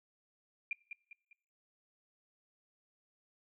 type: tone with echo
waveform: sine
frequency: 2393 Hz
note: D7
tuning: 32 cents sharp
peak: -33 dBFS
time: 0.71-0.73 s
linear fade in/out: 2 ms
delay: 200 ms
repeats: 3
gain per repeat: -8 dB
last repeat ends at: 1.33 s
effects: noise-tail reverb RT60 0.8 s tail -25 dB re dry